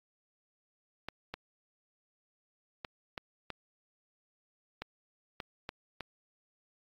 clicks, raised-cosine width 0.3 ms, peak -22 dBFS, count 9, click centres 1.086 / 1.34 / 2.848 / 3.178 / 3.503 / 4.82 / 5.402 / 5.691 / 6.007 s, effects AAC 32 kbps

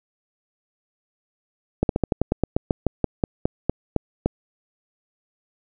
slowing click train, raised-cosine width 2 ms, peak -5 dBFS, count 17, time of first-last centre 1.83-4.26 s, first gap 62 ms, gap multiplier 1.11, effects none

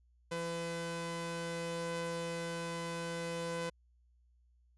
sawtooth tone pair together, 168.3 / 504.3 Hz, E3 / B4, +36 / +36 cents, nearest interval octave + perfect fifth, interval 1900 cents, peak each -37 / -35 dBFS, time 0.31-3.7 s, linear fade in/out 10 ms, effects added 60 Hz sine -65 dBFS peak until 4.77 s + resampled to 24000 Hz

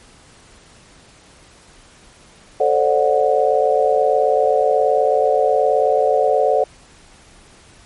sine chord, D dominant seventh, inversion second, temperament just, 440.5 / 528.6 / 587.3 / 734.2 Hz, A4 / C5 / D5 / F#5, +2 / +18 / 0 / -14 cents, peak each -18 dBFS, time 2.6-6.64 s, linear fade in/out 5 ms, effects pink hiss -47 dBFS RMS until 7.85 s + MP3 48 kbps

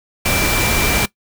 sine tone in noise, 2349 Hz, D7, in tune, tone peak -22 dBFS, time 0.25-1.06 s, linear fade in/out 10 ms, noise pink, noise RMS -17 dBFS, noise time 0.25-1.06 s, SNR -8 dB, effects noise-tail reverb RT60 0.1 s tail -19 dB re dry

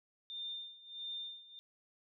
sine tone with tremolo, 3608 Hz, A7, 43 cents sharp, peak -39 dBFS, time 0.3-1.59 s, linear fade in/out 0 ms, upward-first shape sine, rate 1.5 Hz, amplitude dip 85%, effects none

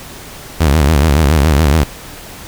sawtooth tone with vibrato, 74.8 Hz, D2, 32 cents sharp, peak -4 dBFS, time 0.6-1.84 s, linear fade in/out 10 ms, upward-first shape sine, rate 7.1 Hz, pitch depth 170 cents each way, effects pink hiss -32 dBFS RMS until 2.47 s

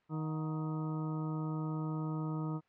harmonic tone with a mistuned harmonic, 156.5 Hz, D#3, 10 cents sharp, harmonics 1 / 2 / 3 / 4 / 5 / 6 / 7 / 8, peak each -35 / -40 / -49 / -54 / -54 / -49 / -57 / -48 dBFS, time 0.09-2.61 s, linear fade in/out 50 ms, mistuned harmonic 5, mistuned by -99 cents, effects white hiss -72 dBFS RMS until 2.68 s + low-pass 2000 Hz 12 dB/octave

